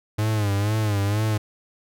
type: tone with vibrato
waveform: 45% pulse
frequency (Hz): 104.4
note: G#2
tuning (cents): +10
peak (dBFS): -20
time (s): 0.18-1.38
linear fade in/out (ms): 10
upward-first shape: sine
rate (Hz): 2.1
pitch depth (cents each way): 83
effects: none